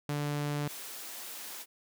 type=tone; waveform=sawtooth; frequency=146.3 Hz; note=D3; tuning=6 cents flat; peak=-27 dBFS; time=0.09-0.68 s; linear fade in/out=2 ms
type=high-pass noise; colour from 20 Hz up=white; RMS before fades=-43 dBFS; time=0.66-1.66 s; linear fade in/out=50 ms; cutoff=280 Hz; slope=12 dB/octave
effects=none